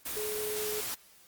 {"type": "tone in noise", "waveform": "sine", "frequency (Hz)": 424.6, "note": "G#4", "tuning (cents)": 38, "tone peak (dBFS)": -34, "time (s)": [0.16, 0.81], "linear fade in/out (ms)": 10, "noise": "white", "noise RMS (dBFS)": -36, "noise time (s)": [0.05, 0.95], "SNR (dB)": -1, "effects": ["white hiss -59 dBFS RMS until 1.27 s", "Opus 24 kbps"]}